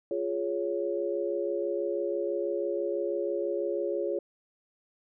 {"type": "chord", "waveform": "sine", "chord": "Db major", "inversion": "first", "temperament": "equal with one note detuned", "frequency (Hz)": [349.2, 415.3, 556.9], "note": ["F4", "Ab4", "Db5"], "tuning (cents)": [0, 0, 8], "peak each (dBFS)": -32, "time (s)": [0.11, 4.19], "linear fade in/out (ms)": 2, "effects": []}